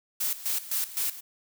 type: noise with tremolo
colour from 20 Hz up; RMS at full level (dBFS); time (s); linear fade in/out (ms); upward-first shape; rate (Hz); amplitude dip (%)
blue; -28; 0.2-1.21; 10; square; 3.9; 80
effects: none